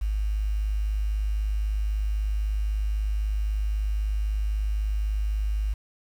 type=tone with quantisation; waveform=sine; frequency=51.91 Hz; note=G#1; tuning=in tune; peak=-23 dBFS; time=0.01-5.74 s; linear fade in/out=10 ms; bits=8; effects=none